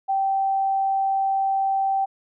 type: tone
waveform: sine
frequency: 778 Hz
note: G5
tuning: 13 cents flat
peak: -19 dBFS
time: 0.08-2.06 s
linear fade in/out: 20 ms
effects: none